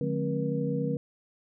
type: tone cluster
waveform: sine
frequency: 149.5 / 180.7 / 214.1 / 267.1 / 478.9 Hz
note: D3 / F#3 / A3 / C4 / A#4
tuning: +31 / -41 / -47 / +36 / +47 cents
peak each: -31 / -34 / -36 / -33 / -32 dBFS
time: 0.01-0.97 s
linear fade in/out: 2 ms
effects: none